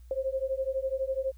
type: beating tone pair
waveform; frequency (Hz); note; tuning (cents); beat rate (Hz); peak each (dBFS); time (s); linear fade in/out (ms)
sine; 525 / 537; C5 / C5; +6 / +45; 12; -31; 0.11-1.32; 2
effects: added 60 Hz sine -47 dBFS peak until 1.37 s + white hiss -69 dBFS RMS until 1.37 s